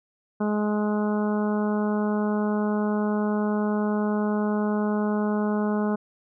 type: harmonic tone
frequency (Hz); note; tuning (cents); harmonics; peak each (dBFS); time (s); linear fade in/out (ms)
210; G#3; +19; 1 / 2 / 3 / 4 / 5 / 6 / 7; -23 / -29 / -33 / -35 / -37 / -39 / -40; 0.4-5.96; 10
effects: none